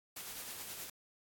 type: noise with tremolo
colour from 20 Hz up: white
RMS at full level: -44 dBFS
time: 0.16-0.9 s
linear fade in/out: 5 ms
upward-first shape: sine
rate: 9.5 Hz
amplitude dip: 35%
effects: AAC 64 kbps